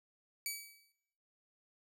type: tone with exponential decay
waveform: 10% pulse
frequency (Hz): 2285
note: D7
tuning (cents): -48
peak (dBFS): -26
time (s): 0.46-0.92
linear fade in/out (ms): 1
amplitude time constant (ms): 98
effects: noise-tail reverb RT60 0.8 s tail -18 dB re dry